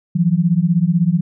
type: beating tone pair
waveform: sine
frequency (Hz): 163.9 / 179.9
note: E3 / F#3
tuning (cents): -10 / -48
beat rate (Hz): 16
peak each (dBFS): -15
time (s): 0.15-1.21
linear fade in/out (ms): 10
effects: none